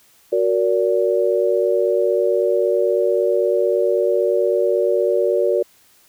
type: chord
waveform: sine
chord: Gb augmented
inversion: none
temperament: equal with one note detuned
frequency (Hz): 370 / 466.2 / 575.2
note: Gb4 / Bb4 / D5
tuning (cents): 0 / 0 / -36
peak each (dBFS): -19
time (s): 0.32-5.63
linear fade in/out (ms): 10
effects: white hiss -54 dBFS RMS until 6.08 s